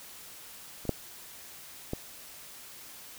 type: clicks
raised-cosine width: 2 ms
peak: -28 / -13 / -18 dBFS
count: 3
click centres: 0.853 / 0.893 / 1.934 s
effects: white hiss -48 dBFS RMS until 3.18 s